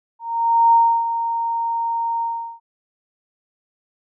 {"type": "tone with ADSR envelope", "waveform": "sine", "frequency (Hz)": 925, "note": "A#5", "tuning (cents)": -14, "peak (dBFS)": -9, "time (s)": [0.19, 2.6], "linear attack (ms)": 540, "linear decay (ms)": 310, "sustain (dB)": -10, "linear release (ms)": 380, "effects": []}